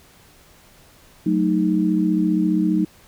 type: chord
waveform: sine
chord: D# diminished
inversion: first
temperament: equal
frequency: 185 / 220 / 311.1 Hz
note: F#3 / A3 / D#4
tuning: 0 / 0 / 0 cents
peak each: -20 / -23 / -19 dBFS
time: 1.26-2.85 s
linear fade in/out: 5 ms
effects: pink hiss -51 dBFS RMS until 3.07 s